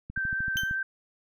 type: click train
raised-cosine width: 5 ms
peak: -26 dBFS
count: 9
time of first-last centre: 0.1-0.711 s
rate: 13.1 Hz
type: tone with vibrato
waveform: sine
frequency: 1559 Hz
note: G6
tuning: 10 cents flat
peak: -27 dBFS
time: 0.16-0.83 s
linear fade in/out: 5 ms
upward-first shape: triangle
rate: 9.9 Hz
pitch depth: 12 cents each way
type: tone with exponential decay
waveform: 35% pulse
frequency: 3100 Hz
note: G7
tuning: 20 cents flat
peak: -24 dBFS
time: 0.57-0.75 s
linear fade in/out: 0 ms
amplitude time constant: 38 ms
effects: none